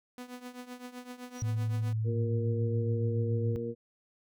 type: tone with tremolo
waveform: sawtooth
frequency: 248.2 Hz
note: B3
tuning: 9 cents sharp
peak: -35 dBFS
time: 0.18-1.93 s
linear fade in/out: 0 ms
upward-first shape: triangle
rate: 7.8 Hz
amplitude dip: 85%
type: tone with exponential growth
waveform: triangle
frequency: 5800 Hz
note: F#8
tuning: 35 cents flat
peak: -36 dBFS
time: 1.3-1.42 s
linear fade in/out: 0 ms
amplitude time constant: 26 ms
type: tone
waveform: sine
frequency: 110 Hz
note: A2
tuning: in tune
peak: -28 dBFS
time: 1.42-3.56 s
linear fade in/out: 0 ms
type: harmonic tone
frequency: 117.1 Hz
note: A#2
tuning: 8 cents sharp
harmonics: 1 / 2 / 3 / 4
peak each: -40 / -38 / -41 / -35 dBFS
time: 2.04-3.75 s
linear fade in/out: 50 ms
effects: none